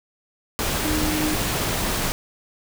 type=tone in noise; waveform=sine; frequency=307 Hz; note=D#4; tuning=23 cents flat; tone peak=-24 dBFS; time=0.85-1.34 s; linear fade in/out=0 ms; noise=pink; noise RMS=-24 dBFS; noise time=0.59-2.12 s; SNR=-3 dB; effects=none